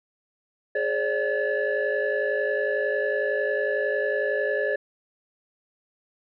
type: tone cluster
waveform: sine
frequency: 419 / 536 / 587 / 1719 Hz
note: G#4 / C5 / D5 / A6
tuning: +15 / +42 / -1 / -41 cents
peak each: -27 dBFS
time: 0.75-4.76 s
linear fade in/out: 5 ms
effects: tanh soft clip ceiling -16 dBFS